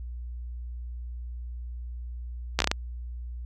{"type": "slowing click train", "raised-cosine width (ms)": 0.2, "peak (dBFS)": -5, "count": 6, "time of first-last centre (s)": [2.59, 2.715], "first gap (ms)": 13, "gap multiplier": 1.33, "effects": ["added 60 Hz sine -34 dBFS peak until 3.45 s"]}